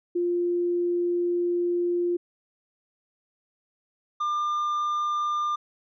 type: tone pair in turn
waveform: sine / triangle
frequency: 349.8 / 1199.2 Hz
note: F4 / D6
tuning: +3 / +36 cents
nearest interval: octave + major sixth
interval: 2133 cents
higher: second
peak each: -22 dBFS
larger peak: neither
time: 0.15-2.17 / 4.2-5.56 s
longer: first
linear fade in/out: 10 ms
effects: resampled to 16000 Hz